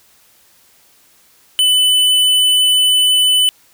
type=tone; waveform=square; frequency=3002 Hz; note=F#7; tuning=24 cents sharp; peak=-10 dBFS; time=1.59-3.49 s; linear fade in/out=0 ms; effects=white hiss -51 dBFS RMS until 3.73 s